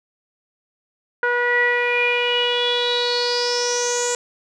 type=tone with low-pass filter sweep; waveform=sawtooth; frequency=485.1 Hz; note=B4; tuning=31 cents flat; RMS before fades=-20 dBFS; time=1.23-4.15 s; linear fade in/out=2 ms; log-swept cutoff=1600 to 7300 Hz; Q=8.9; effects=none